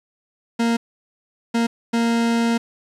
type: tone bursts at uneven times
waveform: 40% pulse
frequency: 232.2 Hz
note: A#3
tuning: 7 cents flat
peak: -16 dBFS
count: 3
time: 0.59-0.77 / 1.54-1.67 / 1.93-2.58 s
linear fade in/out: 10 ms
effects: low-pass 8000 Hz 12 dB/octave + 8-bit